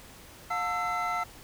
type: tone cluster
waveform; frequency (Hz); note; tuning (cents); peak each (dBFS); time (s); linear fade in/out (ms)
triangle; 715 / 893 / 1329 / 2053; F5 / A5 / E6 / C7; +41 / +25 / +14 / -33; -31 / -34 / -29 / -35; 0.5-1.24; 10
effects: pink hiss -50 dBFS RMS until 1.43 s